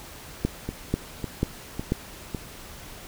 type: two click trains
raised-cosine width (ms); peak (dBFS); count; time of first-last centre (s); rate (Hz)
3; -9 / -16; 4 / 4; 0.45-1.921 / 0.69-2.347; 2.04 / 1.81
effects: pink hiss -43 dBFS RMS until 3.07 s